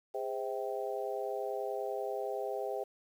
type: harmonic tone with a mistuned harmonic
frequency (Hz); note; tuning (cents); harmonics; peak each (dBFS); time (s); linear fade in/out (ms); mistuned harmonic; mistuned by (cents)
129.9; C3; -12; 3 / 4 / 5 / 6; -38 / -39 / -40 / -41; 0.14-2.84; 10; 3; +83
effects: 10-bit